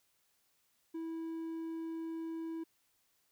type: tone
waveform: triangle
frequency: 326.8 Hz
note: E4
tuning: 15 cents flat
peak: -36 dBFS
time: 0.94-2.64 s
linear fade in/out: 10 ms
effects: white hiss -75 dBFS RMS until 3.31 s